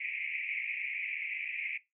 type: band-pass noise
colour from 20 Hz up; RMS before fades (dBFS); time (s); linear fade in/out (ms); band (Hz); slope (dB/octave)
pink; -37; 0-1.78; 10; 2100 to 2500; 96
effects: noise-tail reverb RT60 0.2 s tail -18 dB re dry